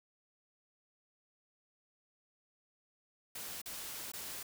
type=noise with dropouts; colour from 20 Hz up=white; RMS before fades=-44 dBFS; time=3.35-4.43 s; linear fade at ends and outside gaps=5 ms; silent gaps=3.617-3.658 / 4.119-4.135 s; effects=none